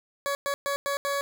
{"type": "tone bursts at uneven times", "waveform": "20% pulse", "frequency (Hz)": 562, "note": "C#5", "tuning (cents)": 24, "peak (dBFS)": -21, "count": 5, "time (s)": [[0.26, 0.35], [0.46, 0.54], [0.66, 0.76], [0.86, 0.97], [1.05, 1.21]], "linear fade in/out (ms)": 0, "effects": []}